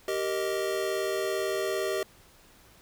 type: chord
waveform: square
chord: Eb major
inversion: first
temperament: just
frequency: 388.9 / 466.7 / 622.3 Hz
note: G4 / Bb4 / Eb5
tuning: -14 / +2 / 0 cents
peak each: -31 / -35 / -33 dBFS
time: 0.08-2.03 s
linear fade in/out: 2 ms
effects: pink hiss -57 dBFS RMS until 2.81 s